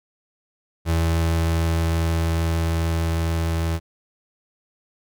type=tone with level ramp; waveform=35% pulse; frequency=82.41 Hz; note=E2; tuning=in tune; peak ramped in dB=-16 to -19 dBFS; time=0.85-3.8 s; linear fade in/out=50 ms; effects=none